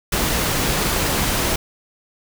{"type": "noise", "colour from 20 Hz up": "pink", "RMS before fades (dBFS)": -20, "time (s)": [0.12, 1.56], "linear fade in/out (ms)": 5, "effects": []}